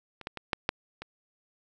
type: clicks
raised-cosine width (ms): 0.3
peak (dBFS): -27 / -18 / -21 / -10 / -8 / -23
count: 6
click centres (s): 0.213 / 0.271 / 0.373 / 0.532 / 0.691 / 1.02
effects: none